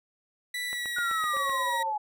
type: tone with pitch glide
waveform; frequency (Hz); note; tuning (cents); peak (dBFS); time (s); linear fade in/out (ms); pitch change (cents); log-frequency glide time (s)
30% pulse; 1969 to 1910.7; B6 to A#6; -6 to +42; -28; 0.54-1.83; 5; -52; 0.67-0.95
type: click train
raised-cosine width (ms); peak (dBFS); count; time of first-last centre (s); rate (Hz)
0.5; -26; 7; 0.73-1.495; 7.84
type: exponential sweep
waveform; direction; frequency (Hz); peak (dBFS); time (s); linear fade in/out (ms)
sine; down; 1462 to 834; -27; 0.96-1.98; 10
type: tone with tremolo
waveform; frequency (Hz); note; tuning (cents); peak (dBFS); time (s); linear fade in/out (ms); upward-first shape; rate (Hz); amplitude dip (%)
sine; 544; C#5; -33; -34; 1.33-1.93; 10; sine; 15; 70
effects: none